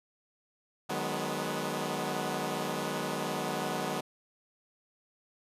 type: chord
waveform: 10% pulse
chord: G# minor seventh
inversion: second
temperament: equal with one note detuned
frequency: 152.89 / 185 / 207.7 / 246.9 Hz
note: D#3 / F#3 / G#3 / B3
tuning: -30 / 0 / 0 / 0 cents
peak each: -29 dBFS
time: 0.89-4.01 s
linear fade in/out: 10 ms
effects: resampled to 32000 Hz